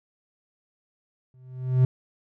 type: tone with exponential growth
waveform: triangle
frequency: 128.2 Hz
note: C3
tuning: 35 cents flat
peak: -11 dBFS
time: 1.34-1.85 s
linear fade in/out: 2 ms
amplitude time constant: 110 ms
effects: none